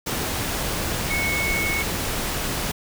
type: tone in noise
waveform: sine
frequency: 2204 Hz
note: C#7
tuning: 11 cents flat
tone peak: -23 dBFS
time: 1.1-1.83 s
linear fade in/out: 10 ms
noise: pink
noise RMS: -26 dBFS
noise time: 0.06-2.72 s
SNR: 0 dB
effects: none